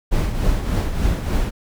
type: noise with tremolo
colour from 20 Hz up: brown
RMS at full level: -17 dBFS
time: 0.11-1.51 s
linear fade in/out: 20 ms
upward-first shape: triangle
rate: 3.4 Hz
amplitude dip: 60%
effects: none